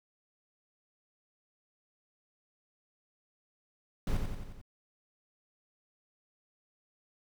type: noise with echo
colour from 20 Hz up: brown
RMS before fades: -29 dBFS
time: 4.07-4.17 s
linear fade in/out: 2 ms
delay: 89 ms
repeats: 5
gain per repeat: -4 dB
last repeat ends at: 4.615 s
effects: none